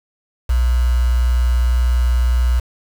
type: tone with quantisation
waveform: sine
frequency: 60.9 Hz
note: B1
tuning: 24 cents flat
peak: -12 dBFS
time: 0.49-2.6 s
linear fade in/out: 10 ms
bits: 5
effects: none